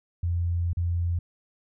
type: tone with dropouts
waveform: sine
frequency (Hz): 86.2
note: F2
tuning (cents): -22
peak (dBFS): -23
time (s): 0.23-1.19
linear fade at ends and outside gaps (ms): 5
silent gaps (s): 0.732-0.77
effects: none